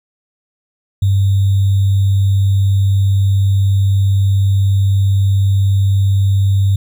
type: tone with sample-and-hold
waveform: sine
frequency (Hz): 98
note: G2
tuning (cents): 0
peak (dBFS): -9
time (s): 1.02-6.76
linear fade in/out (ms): 5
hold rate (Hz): 3675
effects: none